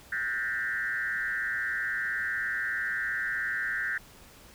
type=tone with frequency modulation; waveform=sine; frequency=1688 Hz; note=G#6; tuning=28 cents sharp; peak=-28 dBFS; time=0.12-3.98 s; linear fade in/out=5 ms; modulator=117 Hz; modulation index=1.9; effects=pink hiss -53 dBFS RMS until 4.54 s